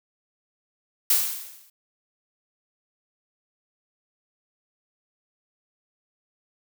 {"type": "noise with exponential decay", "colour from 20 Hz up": "blue", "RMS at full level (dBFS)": -17, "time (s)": [1.1, 1.7], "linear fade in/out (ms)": 5, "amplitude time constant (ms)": 130, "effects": []}